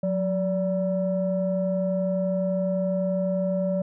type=tone pair together; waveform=sine; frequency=182.1 / 578.1 Hz; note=F#3 / D5; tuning=-27 / -27 cents; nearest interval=octave + minor sixth; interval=2000 cents; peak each=-24 dBFS; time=0.03-3.82 s; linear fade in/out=5 ms; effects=tanh soft clip ceiling -16 dBFS